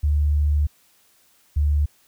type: tone pair in turn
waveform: sine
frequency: 73.8 / 73.47 Hz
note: D2 / D2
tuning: +9 / +1 cents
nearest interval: unison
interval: 8 cents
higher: first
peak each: -16 dBFS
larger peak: neither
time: 0.03-0.67 / 1.56-1.86 s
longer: first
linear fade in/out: 10 ms
effects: white hiss -59 dBFS RMS until 2.07 s

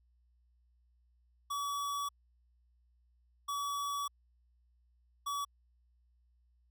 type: tone bursts at uneven times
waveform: square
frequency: 1139 Hz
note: C#6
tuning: 47 cents sharp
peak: -35 dBFS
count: 3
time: 1.5-2.09 / 3.48-4.08 / 5.26-5.45 s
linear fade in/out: 10 ms
effects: added 60 Hz sine -67 dBFS peak until 6.7 s

